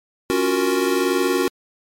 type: chord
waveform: square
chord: Gb major seventh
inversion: second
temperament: equal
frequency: 277.2 / 349.2 / 370 / 466.2 Hz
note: Db4 / F4 / Gb4 / Bb4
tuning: 0 / 0 / 0 / 0 cents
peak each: -24 / -25 / -21 / -25 dBFS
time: 0.3-1.48 s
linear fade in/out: 0 ms
effects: MP3 64 kbps